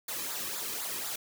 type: noise with flanger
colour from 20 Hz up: white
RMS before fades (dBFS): -36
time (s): 0.08-1.16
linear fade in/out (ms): 5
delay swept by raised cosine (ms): 0.34 to 1.44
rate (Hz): 4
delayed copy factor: -0.7
effects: none